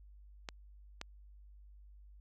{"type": "clicks", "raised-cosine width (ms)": 0.2, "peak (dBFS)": -23, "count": 2, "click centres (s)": [0.488, 1.014], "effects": ["added 50 Hz sine -54 dBFS peak until 2.2 s"]}